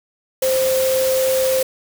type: tone in noise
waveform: sine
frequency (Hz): 523.3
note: C5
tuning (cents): 0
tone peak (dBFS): -15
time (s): 0.42-1.63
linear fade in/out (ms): 5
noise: white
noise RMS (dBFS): -25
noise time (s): 0.42-1.63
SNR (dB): +7
effects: none